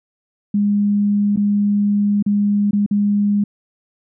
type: tone with dropouts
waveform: sine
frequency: 204.6 Hz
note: G#3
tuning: 26 cents flat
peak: -13 dBFS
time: 0.54-3.44 s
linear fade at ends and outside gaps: 5 ms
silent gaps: 1.362-1.372 / 2.226-2.262 / 2.71-2.731 / 2.863-2.91 s
effects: none